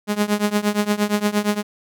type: tone with tremolo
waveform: sawtooth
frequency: 207.7 Hz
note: G#3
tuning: in tune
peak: -10 dBFS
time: 0.07-1.63 s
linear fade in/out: 50 ms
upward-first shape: triangle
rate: 8.6 Hz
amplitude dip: 95%
effects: none